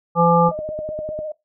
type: harmonic tone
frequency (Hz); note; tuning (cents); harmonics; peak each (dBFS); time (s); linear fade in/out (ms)
170; F3; -46; 1 / 3 / 5 / 7; -17 / -17 / -17 / -17; 0.15-0.52; 50
type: click train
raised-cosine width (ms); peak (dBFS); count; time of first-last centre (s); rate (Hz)
2; -19; 8; 0.49-1.19; 10
type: tone with vibrato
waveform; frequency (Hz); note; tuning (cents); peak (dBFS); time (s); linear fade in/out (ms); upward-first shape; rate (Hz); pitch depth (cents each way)
sine; 615; D#5; -20; -25; 0.51-1.32; 5; sine; 15; 34
effects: noise-tail reverb RT60 0.2 s tail -21 dB re dry